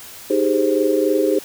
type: chord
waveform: sine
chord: Ab major seventh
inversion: second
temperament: equal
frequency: 311.1 / 392 / 415.3 / 523.3 Hz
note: Eb4 / G4 / Ab4 / C5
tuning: 0 / 0 / 0 / 0 cents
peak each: -20 dBFS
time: 0.3-1.39 s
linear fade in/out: 5 ms
effects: white hiss -38 dBFS RMS until 1.44 s